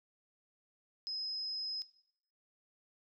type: tone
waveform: sine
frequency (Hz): 5090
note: D#8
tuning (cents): +39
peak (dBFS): -36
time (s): 1.07-1.82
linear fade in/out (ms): 0
effects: noise-tail reverb RT60 0.7 s tail -17 dB re dry